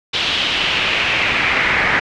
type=noise with band-pass filter sweep; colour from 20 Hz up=brown; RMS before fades=-17 dBFS; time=0.13-2 s; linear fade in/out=10 ms; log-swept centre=3500 to 1900 Hz; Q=2.9; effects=low-pass 6000 Hz 12 dB/octave